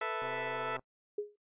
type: chord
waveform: 15% pulse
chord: A suspended second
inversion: none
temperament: equal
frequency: 440 / 493.9 / 659.3 Hz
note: A4 / B4 / E5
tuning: 0 / 0 / 0 cents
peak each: -31 / -34 / -32 dBFS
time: 0.01-0.77 s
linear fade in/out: 5 ms
type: click train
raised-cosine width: 1 ms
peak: -34 dBFS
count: 75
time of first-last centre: 0.22-0.794 s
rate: 129 Hz
type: tone with exponential decay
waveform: sine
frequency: 415.3 Hz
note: G#4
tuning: in tune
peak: -29 dBFS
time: 1.18-1.36 s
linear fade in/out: 5 ms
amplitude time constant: 37 ms
effects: noise-tail reverb RT60 0.1 s tail -22 dB re dry + resampled to 8000 Hz